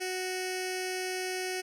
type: tone with notch filter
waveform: 10% pulse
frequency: 370 Hz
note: F#4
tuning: in tune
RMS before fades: -34 dBFS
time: 0-1.62 s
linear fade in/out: 20 ms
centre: 1100 Hz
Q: 0.71
effects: low-pass 11000 Hz 12 dB/octave